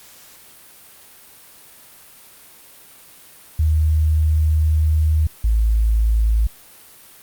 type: tone pair in turn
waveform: sine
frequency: 77.78 / 55 Hz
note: D#2 / A1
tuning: 0 / 0 cents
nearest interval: tritone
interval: 600 cents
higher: first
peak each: -13 dBFS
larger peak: neither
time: 3.59-5.27 / 5.44-6.47 s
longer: first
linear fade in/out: 5 ms
effects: white hiss -45 dBFS RMS until 7.22 s + Opus 48 kbps